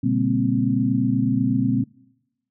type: tone cluster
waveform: sine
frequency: 121.1 / 142.7 / 201.4 / 234 / 262.2 Hz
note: B2 / D3 / G3 / A#3 / C4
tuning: -34 / -49 / +47 / +7 / +4 cents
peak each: -24 / -29 / -25 / -25 / -21 dBFS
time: 0.03-1.84 s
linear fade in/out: 10 ms
effects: noise-tail reverb RT60 1.0 s tail -25 dB re dry